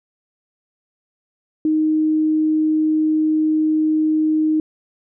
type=tone; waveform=sine; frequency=311.1 Hz; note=D#4; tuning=in tune; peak=-14 dBFS; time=1.65-4.6 s; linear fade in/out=2 ms; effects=none